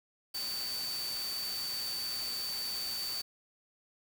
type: tone in noise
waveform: sine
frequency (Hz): 4562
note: C#8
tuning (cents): +49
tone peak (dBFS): -35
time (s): 0.34-3.22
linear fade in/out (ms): 10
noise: white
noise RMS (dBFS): -42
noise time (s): 0.34-3.22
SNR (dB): +4
effects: none